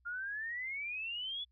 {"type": "exponential sweep", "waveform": "sine", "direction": "up", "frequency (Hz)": [1393, 3467], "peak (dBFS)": -37, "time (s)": [0.05, 1.45], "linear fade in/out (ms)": 20, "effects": ["added 62 Hz sine -68 dBFS peak until 1.51 s"]}